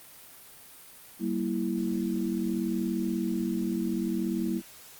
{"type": "chord", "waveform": "sine", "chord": "E diminished", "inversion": "first", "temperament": "equal with one note detuned", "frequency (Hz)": [192.52, 233.1, 329.6], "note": ["G3", "Bb3", "E4"], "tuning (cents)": [-31, 0, 0], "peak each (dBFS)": -31, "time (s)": [1.19, 4.62], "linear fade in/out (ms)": 50, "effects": ["white hiss -50 dBFS RMS until 4.99 s", "Opus 32 kbps"]}